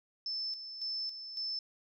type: tone with tremolo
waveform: sine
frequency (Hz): 5274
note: E8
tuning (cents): 0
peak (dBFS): -34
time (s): 0.26-1.59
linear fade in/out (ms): 2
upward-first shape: square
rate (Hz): 1.8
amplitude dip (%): 60
effects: none